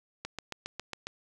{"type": "click train", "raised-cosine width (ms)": 0.2, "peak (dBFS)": -19, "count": 7, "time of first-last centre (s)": [0.25, 1.07], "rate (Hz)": 7.32, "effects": ["9-bit"]}